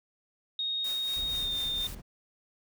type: tone with pitch glide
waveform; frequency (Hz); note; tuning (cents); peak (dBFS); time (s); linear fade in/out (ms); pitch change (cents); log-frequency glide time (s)
sine; 3729 to 3631; A#7 to A#7; 0 to -46; -29; 0.59-1.87; 2; -46; 1.29-1.54
type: noise with tremolo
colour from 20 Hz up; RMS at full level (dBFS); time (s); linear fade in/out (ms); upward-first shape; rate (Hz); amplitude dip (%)
white; -42; 0.84-1.95; 5; triangle; 4.2; 65
type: noise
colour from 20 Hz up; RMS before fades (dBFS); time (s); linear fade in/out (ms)
brown; -43; 1.16-2.02; 20
effects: none